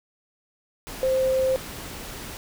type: tone in noise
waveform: sine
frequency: 523.3 Hz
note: C5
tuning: in tune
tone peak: -19 dBFS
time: 1.03-1.56 s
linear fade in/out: 0 ms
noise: pink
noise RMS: -37 dBFS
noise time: 0.87-2.37 s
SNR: +15 dB
effects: none